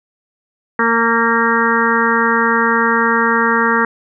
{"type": "harmonic tone with a mistuned harmonic", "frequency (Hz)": 230, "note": "A#3", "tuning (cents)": -23, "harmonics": [1, 2, 4, 5, 6, 7, 8], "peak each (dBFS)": [-19, -19, -19, -19, -19, -19, -19], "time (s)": [0.79, 3.85], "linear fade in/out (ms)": 2, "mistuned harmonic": 8, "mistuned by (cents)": 22, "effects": []}